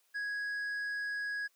sine tone with tanh clipping, 1661.2 Hz, G#6, in tune, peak -35 dBFS, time 0.14-1.48 s, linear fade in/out 20 ms, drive 5 dB, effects white hiss -72 dBFS RMS until 1.55 s + high-pass 400 Hz 12 dB/octave

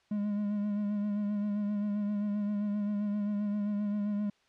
triangle tone with vibrato, 206.3 Hz, G#3, 11 cents flat, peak -27 dBFS, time 0.11-4.3 s, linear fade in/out 5 ms, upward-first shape sine, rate 7.6 Hz, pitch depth 31 cents each way, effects white hiss -68 dBFS RMS until 4.48 s + low-pass 4000 Hz 12 dB/octave

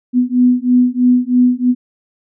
sine beating tone pair, 246.9 / 250 Hz, B3 / B3, 0 / +21 cents, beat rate 3.1 Hz, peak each -12 dBFS, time 0.13-1.75 s, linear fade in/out 50 ms, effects none

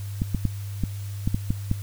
clicks, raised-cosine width 5 ms, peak -10 dBFS, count 8, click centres 0.219 / 0.347 / 0.453 / 0.837 / 1.275 / 1.345 / 1.505 / 1.714 s, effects added 100 Hz sine -30 dBFS peak until 1.82 s + white hiss -47 dBFS RMS until 1.82 s

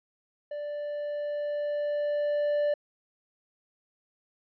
triangle tone with level ramp, 587.3 Hz, D5, in tune, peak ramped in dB -31 to -21 dBFS, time 0.51-2.74 s, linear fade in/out 5 ms, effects resampled to 11025 Hz

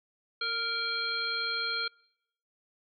harmonic tone with a mistuned harmonic, 465.3 Hz, A#4, 3 cents flat, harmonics 1 / 3 / 5 / 7 / 9, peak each -44 / -33 / -39 / -38 / -33 dBFS, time 0.41-1.88 s, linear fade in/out 5 ms, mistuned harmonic 1, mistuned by -26 cents, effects noise-tail reverb RT60 0.8 s tail -26 dB re dry

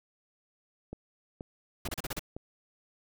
click train, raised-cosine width 2 ms, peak -26 dBFS, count 4, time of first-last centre 0.93-2.365 s, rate 2.09 Hz
pink noise bursts, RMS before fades -35 dBFS, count 6, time 1.85-2.194 s, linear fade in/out 5 ms, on 29 ms, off 34 ms
effects none

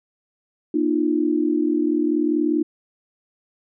sine tone cluster, 240.7 / 305.2 / 345.7 Hz, B3 / D#4 / F4, -44 / -33 / -18 cents, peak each -26 / -19 / -23 dBFS, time 0.74-2.63 s, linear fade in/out 5 ms, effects none

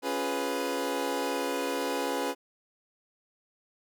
25% pulse chord, C# dominant seventh, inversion none, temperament equal with one note detuned, 277.2 / 352.9 / 415.3 / 493.9 Hz, C#4 / E#4 / G#4 / B4, 0 / +18 / 0 / 0 cents, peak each -30 / -33 / -32 / -29 dBFS, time 0.02-2.35 s, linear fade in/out 50 ms, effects none

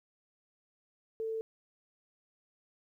sine tone, 445.4 Hz, A4, 21 cents sharp, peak -33 dBFS, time 1.2-1.41 s, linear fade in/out 0 ms, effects 12-bit

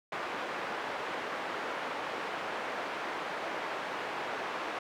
pink band-pass noise, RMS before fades -37 dBFS, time 0.12-4.79 s, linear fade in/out 5 ms, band 500 to 2000 Hz, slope 12 dB/octave, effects none

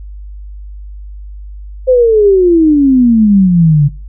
sine exponential sweep, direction down, 523.3 to 140 Hz, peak -4 dBFS, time 1.87-3.89 s, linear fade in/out 20 ms, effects noise-tail reverb RT60 0.3 s tail -19 dB re dry + added 50 Hz sine -25 dBFS peak until 4.08 s

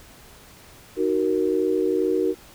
sine chord, D# minor, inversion none, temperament equal with one note detuned, 311.1 / 373.4 / 466.2 Hz, D#4 / F#4 / A#4, 0 / +16 / 0 cents, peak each -25 / -22 / -24 dBFS, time 0.96-2.35 s, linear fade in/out 50 ms, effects pink hiss -48 dBFS RMS until 2.54 s

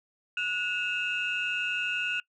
sine tone cluster, 1464 / 2589 / 2783 Hz, F#6 / E7 / F7, -19 / -32 / -7 cents, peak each -31 dBFS, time 0.37-2.2 s, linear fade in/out 2 ms, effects noise-tail reverb RT60 0.1 s tail -23 dB re dry + tanh soft clip ceiling -21 dBFS

